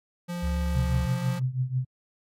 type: tone with pitch glide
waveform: square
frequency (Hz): 174.61 to 175.93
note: F3 to F3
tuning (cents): 0 to +13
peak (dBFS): -31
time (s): 0.28-1.4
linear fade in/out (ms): 20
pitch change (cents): +13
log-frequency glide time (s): 1.08-1.19
type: tone with vibrato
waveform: sine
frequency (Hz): 70.6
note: C#2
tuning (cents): +32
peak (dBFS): -25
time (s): 0.42-1.07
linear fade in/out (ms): 20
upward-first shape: triangle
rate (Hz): 7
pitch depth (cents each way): 23
type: tone with tremolo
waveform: sine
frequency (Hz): 128.4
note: C3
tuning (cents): -32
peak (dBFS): -21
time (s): 0.75-1.85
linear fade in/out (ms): 10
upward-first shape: triangle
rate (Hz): 6.1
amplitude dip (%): 90
effects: AAC 48 kbps